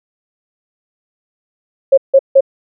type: tone bursts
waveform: sine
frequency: 542 Hz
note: C#5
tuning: 39 cents flat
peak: -3 dBFS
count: 3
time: 1.92-2.408 s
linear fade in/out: 10 ms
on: 56 ms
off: 160 ms
effects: none